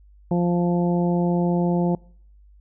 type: harmonic tone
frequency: 174.61 Hz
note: F3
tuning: in tune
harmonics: 1 / 2 / 3 / 4 / 5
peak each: -19 / -25 / -29 / -31 / -33 dBFS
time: 0.31-1.95 s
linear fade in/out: 2 ms
effects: noise-tail reverb RT60 0.6 s tail -26 dB re dry + added 50 Hz sine -48 dBFS peak until 2.6 s